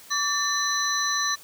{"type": "tone cluster", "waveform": "sine", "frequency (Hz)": [1152, 1786, 4033, 5940], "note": ["D6", "A6", "B7", "F#8"], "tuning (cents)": [-34, 25, 36, 6], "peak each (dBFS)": -28, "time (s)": [0.1, 1.36], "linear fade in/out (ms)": 20, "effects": ["white hiss -48 dBFS RMS until 1.43 s"]}